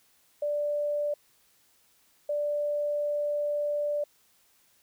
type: tone pair in turn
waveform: sine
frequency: 587.3 / 587.3 Hz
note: D5 / D5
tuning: 0 / 0 cents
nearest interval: unison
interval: 0 cents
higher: neither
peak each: -26 dBFS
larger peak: neither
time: 0.42-1.14 / 2.29-4.04 s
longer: second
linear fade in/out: 5 ms
effects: white hiss -65 dBFS RMS until 4.82 s